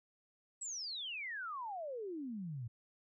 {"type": "exponential sweep", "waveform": "sine", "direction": "down", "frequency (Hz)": [7990, 110], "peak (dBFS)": -40, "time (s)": [0.61, 2.68], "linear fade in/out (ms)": 10, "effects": []}